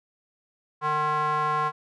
square tone with band-pass filter, 152 Hz, D#3, 40 cents flat, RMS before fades -25 dBFS, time 0.81-1.72 s, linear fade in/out 50 ms, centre 1100 Hz, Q 4, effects none

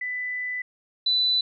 sine tone pair in turn, 1994 / 3988 Hz, B6 / B7, +16 / +16 cents, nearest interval octave, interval 1200 cents, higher second, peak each -27 / -19 dBFS, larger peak second, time 0.01-0.62 / 1.06-1.41 s, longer first, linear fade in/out 5 ms, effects none

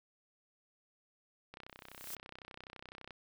click train, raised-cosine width 0.3 ms, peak -32 dBFS, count 51, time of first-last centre 1.54-3.107 s, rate 31.9 Hz
blue noise with exponential growth, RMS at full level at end -41 dBFS, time 1.69-2.15 s, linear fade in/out 2 ms, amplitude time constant 100 ms
effects none

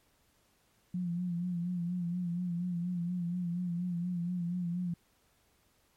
sine tone with vibrato, 175.6 Hz, F3, 10 cents sharp, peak -31 dBFS, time 0.94-4.94 s, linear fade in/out 5 ms, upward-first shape sine, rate 4.2 Hz, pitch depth 53 cents each way, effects pink hiss -70 dBFS RMS until 5.96 s + MP3 64 kbps

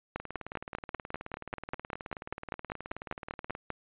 two click trains, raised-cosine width 0.5 ms, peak -18 / -24 dBFS, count 19 / 64, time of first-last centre 0.16-3.703 / 0.2-3.551 s, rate 5.08 / 18.8 Hz, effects resampled to 8000 Hz

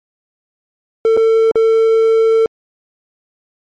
triangle tone with dropouts, 448.3 Hz, A4, 32 cents sharp, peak -6 dBFS, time 1.05-2.46 s, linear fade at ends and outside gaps 1 ms, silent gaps 1.167-1.173 / 1.513-1.556 s, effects MP3 48 kbps

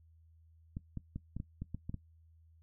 clicks, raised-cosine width 5 ms, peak -27 dBFS, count 9, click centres 0.769 / 0.973 / 1.16 / 1.366 / 1.401 / 1.62 / 1.746 / 1.895 / 1.943 s, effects noise-tail reverb RT60 0.1 s tail -18 dB re dry + added 81 Hz sine -60 dBFS peak until 2.62 s

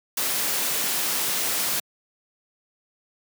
white noise, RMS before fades -25 dBFS, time 0.17-1.8 s, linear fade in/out 5 ms, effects high-pass 150 Hz 12 dB/octave

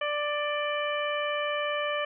harmonic tone with a mistuned harmonic, 589 Hz, D5, 5 cents sharp, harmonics 1 / 2 / 3 / 4 / 5, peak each -30 / -33 / -35 / -36 / -37 dBFS, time 0.01-2.05 s, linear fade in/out 5 ms, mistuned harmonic 5, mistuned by +24 cents, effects none

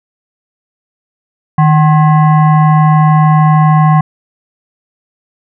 sine tone with frequency modulation, 155.56 Hz, D#3, in tune, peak -4 dBFS, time 1.58-4.01 s, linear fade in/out 5 ms, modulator 913 Hz, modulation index 0.72, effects none

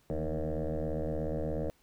sine tone with frequency modulation, 235 Hz, A#3, 14 cents sharp, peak -29 dBFS, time 0.1-1.7 s, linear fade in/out 0 ms, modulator 77 Hz, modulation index 4.9, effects tanh soft clip ceiling -27 dBFS + pink hiss -68 dBFS RMS until 1.82 s

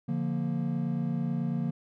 triangle chord, Bb major, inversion first, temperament just, 145.68 / 174.81 / 233.1 Hz, D3 / F3 / Bb3, -14 / +2 / 0 cents, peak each -30 dBFS, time 0.08-1.71 s, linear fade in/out 10 ms, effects none

